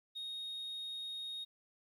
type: tone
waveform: sine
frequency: 3729 Hz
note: A#7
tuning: in tune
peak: -38 dBFS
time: 0.15-1.45 s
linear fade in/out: 20 ms
effects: tanh soft clip ceiling -39 dBFS + 12-bit